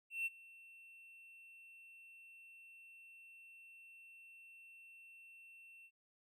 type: tone with ADSR envelope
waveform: triangle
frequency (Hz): 2700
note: E7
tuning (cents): +41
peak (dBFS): -33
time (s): 0.1-5.91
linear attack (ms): 160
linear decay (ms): 27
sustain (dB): -22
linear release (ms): 59
effects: none